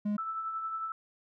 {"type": "tone", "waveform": "triangle", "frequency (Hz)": 207.7, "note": "G#3", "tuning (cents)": 0, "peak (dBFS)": -26, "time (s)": [0.05, 0.17], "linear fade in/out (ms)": 10}
{"type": "tone with tremolo", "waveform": "sine", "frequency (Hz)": 1318.5, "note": "E6", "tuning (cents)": 0, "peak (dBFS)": -31, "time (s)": [0.18, 0.92], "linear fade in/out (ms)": 2, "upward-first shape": "triangle", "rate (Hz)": 11, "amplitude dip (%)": 45}
{"effects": []}